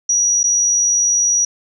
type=tone with dropouts; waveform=sine; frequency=5800 Hz; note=F#8; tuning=35 cents flat; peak=-12 dBFS; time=0.09-1.45 s; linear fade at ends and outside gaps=5 ms; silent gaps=0.432-0.439 s; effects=none